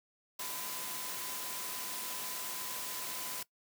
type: tone in noise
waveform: sine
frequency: 1010 Hz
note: B5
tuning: 39 cents sharp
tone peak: -50 dBFS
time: 0.39-3.43 s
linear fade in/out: 5 ms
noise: white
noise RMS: -40 dBFS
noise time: 0.39-3.43 s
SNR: -13 dB
effects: noise-tail reverb RT60 0.1 s tail -20 dB re dry + high-pass 150 Hz 12 dB/octave